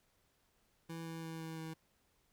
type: tone with pitch steps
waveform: 25% pulse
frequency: 164.81 / 163.77 / 162.73 / 161.7 / 160.67 Hz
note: E3 / E3 / E3 / E3 / E3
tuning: 0 / -11 / -22 / -33 / -44 cents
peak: -39 dBFS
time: 0.89-1.74 s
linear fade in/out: 10 ms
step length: 170 ms
effects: pink hiss -75 dBFS RMS until 2.32 s